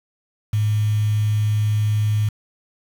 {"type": "tone with quantisation", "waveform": "sine", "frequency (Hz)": 106.3, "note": "G#2", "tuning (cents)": 41, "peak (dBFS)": -16, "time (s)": [0.53, 2.29], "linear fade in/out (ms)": 5, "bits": 6, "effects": []}